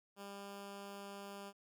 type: tone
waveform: 10% pulse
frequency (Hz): 199.7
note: G3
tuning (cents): +32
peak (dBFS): -39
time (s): 0.16-1.53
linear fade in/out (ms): 50
effects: none